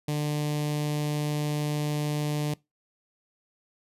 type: tone with notch filter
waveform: sawtooth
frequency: 148.9 Hz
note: D3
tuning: 24 cents sharp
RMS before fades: -28 dBFS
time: 0.08-2.54 s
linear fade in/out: 5 ms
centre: 1400 Hz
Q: 1.1
effects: noise-tail reverb RT60 0.2 s tail -22 dB re dry + resampled to 32000 Hz